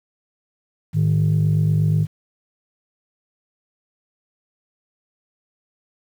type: tone pair together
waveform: sine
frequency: 107.22 / 155.56 Hz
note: A2 / D#3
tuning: -44 / 0 cents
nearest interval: tritone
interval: 644 cents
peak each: -17 / -15 dBFS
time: 0.93-2.07 s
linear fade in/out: 50 ms
effects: tanh soft clip ceiling -11 dBFS + 8-bit